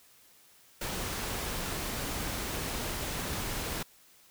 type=noise; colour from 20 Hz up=pink; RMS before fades=-35 dBFS; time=0.81-3.83 s; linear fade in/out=5 ms; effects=white hiss -60 dBFS RMS until 4.3 s